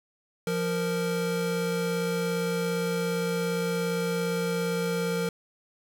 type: tone pair together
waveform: square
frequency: 173.8 / 464 Hz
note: F3 / A#4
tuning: -8 / -8 cents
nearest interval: octave + perfect fourth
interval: 1700 cents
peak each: -30 / -29 dBFS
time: 0.47-5.29 s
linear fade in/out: 2 ms
effects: none